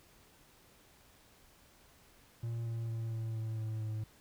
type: tone with pitch steps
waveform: triangle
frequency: 116.1 / 114.83 / 113.58 / 112.34 / 111.11 / 109.9 / 108.7 Hz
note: A#2 / A#2 / A#2 / A2 / A2 / A2 / A2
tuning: -7 / -26 / -45 / +36 / +17 / -2 / -21 cents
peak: -33 dBFS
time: 2.43-4.04 s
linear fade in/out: 5 ms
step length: 230 ms
effects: pink hiss -63 dBFS RMS until 4.2 s